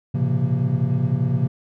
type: tone cluster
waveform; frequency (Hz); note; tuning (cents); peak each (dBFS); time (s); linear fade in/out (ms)
triangle; 111 / 124.1 / 134.1 / 169.7 / 232.2; A2 / B2 / C3 / F3 / A#3; +16 / +9 / +43 / -49 / -7; -25 / -22 / -19 / -24 / -27; 0.14-1.48; 10
effects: none